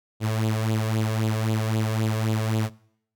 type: tone with flanger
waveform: sawtooth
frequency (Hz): 110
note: A2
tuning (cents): 0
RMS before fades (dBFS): -24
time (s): 0.2-2.7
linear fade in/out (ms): 50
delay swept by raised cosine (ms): 0.26 to 1.86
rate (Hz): 3.8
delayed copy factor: +0.65
effects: noise-tail reverb RT60 0.7 s tail -23 dB re dry